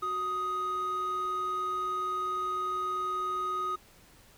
triangle tone pair together, 370 / 1249.6 Hz, F#4 / D#6, 0 / +7 cents, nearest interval octave + major sixth, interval 2107 cents, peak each -37 / -27 dBFS, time 0.02-3.76 s, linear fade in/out 10 ms, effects tanh soft clip ceiling -24 dBFS + pink hiss -58 dBFS RMS until 4.37 s

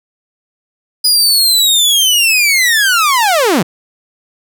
sawtooth linear sweep, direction down, 4978 to 143.4 Hz, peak -5 dBFS, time 1.04-3.63 s, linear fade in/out 10 ms, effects none

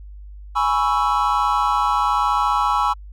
triangle chord, C# minor seventh, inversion second, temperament equal with one note detuned, 833.5 / 987.8 / 1108.7 / 1318.5 Hz, G#5 / B5 / C#6 / E6, +6 / 0 / 0 / 0 cents, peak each -20 dBFS, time 0.55-2.94 s, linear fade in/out 20 ms, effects added 50 Hz sine -35 dBFS peak until 3.12 s

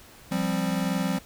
square chord, F suspended second, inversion none, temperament equal, 174.61 / 196 / 261.6 Hz, F3 / G3 / C4, 0 / 0 / 0 cents, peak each -29 / -29 / -31 dBFS, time 0.31-1.19 s, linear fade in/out 10 ms, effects pink hiss -50 dBFS RMS until 1.25 s

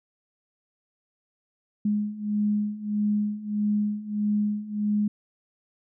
sine beating tone pair, 207.7 / 209.3 Hz, G#3 / G#3, 0 / +14 cents, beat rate 1.6 Hz, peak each -28 / -25 dBFS, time 1.85-5.08 s, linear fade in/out 5 ms, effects none

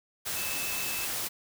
sine tone in noise, 2617 Hz, E7, 13 cents flat, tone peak -37 dBFS, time 0.35-1.07 s, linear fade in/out 20 ms, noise white, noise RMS -33 dBFS, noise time 0.25-1.29 s, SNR -7 dB, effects none

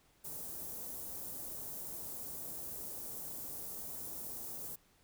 white band-stop noise, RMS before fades -44 dBFS, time 0.24-4.76 s, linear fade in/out 10 ms, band 630 to 10000 Hz, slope 12 dB/octave, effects pink hiss -69 dBFS RMS until 5.03 s

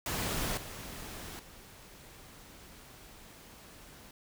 pink noise with level steps, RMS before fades -34 / -44 / -53 dBFS, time 0.06-4.11 s, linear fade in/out 2 ms, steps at 0.57 / 1.39 s, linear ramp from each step 5 ms, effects none

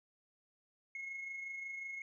sine tone with amplitude modulation, 2168 Hz, C#7, 39 cents flat, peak -38 dBFS, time 0.95-2.02 s, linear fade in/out 2 ms, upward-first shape sine, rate 25.5 Hz, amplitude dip 45%, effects tanh soft clip ceiling -38 dBFS

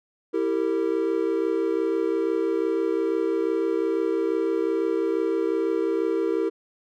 triangle chord, E diminished, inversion none, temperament equal with one note detuned, 329.6 / 392 / 457.9 Hz, E4 / G4 / Bb4, 0 / 0 / -31 cents, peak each -24 dBFS, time 0.33-6.5 s, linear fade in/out 20 ms, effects none

